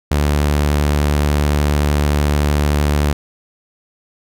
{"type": "tone with vibrato", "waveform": "sawtooth", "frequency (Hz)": 73.42, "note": "D2", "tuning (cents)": 0, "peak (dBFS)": -9, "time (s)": [0.11, 3.13], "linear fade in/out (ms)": 5, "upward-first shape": "sine", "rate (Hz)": 10, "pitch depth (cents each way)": 11, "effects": []}